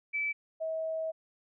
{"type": "tone pair in turn", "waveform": "sine", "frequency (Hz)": [2310, 642.1], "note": ["D7", "E5"], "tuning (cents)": [-29, -46], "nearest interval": "octave + minor seventh", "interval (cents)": 2217, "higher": "first", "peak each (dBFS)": [-29, -31], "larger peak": "first", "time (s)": [[0.13, 0.33], [0.6, 1.12]], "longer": "second", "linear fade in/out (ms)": 20, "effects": []}